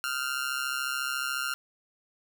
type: tone with amplitude modulation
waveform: sawtooth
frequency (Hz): 1396.9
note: F6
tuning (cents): 0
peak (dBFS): -22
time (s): 0.04-1.54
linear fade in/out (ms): 0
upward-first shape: sine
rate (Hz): 134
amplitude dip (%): 80
effects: none